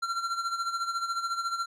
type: tone with tremolo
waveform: square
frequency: 1367 Hz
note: F6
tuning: 37 cents flat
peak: -27 dBFS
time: 0.02-1.66 s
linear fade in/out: 10 ms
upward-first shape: sine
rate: 14 Hz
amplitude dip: 65%
effects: low-pass 7000 Hz 12 dB/octave